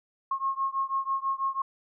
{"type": "beating tone pair", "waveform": "sine", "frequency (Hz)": [1079, 1085.1], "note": ["C#6", "C#6"], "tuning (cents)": [-47, -37], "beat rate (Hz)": 6.1, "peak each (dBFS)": [-29, -30], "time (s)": [0.31, 1.62], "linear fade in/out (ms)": 5, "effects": []}